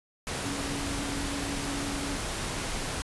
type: tone in noise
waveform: sine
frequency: 280.6 Hz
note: C#4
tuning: 21 cents sharp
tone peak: -35 dBFS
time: 0.44-2.16 s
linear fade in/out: 0 ms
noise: pink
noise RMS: -33 dBFS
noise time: 0.27-3.02 s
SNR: -5 dB
effects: resampled to 24000 Hz